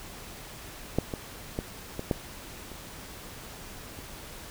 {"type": "clicks", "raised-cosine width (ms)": 2, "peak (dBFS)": [-10, -18, -16, -19, -11, -29, -29], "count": 7, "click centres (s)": [0.986, 1.138, 1.589, 1.994, 2.112, 2.717, 3.989], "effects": ["pink hiss -44 dBFS RMS until 4.5 s"]}